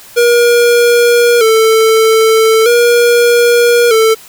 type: tone with vibrato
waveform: square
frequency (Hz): 460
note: A#4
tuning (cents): -23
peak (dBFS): -6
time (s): 0.16-4.15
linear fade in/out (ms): 20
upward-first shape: square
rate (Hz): 0.4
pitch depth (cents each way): 62
effects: white hiss -36 dBFS RMS until 4.28 s